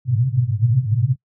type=band-pass noise; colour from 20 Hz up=white; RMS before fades=-18 dBFS; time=0.05-1.16 s; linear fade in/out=50 ms; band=110 to 130 Hz; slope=96 dB/octave; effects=noise-tail reverb RT60 0.1 s tail -23 dB re dry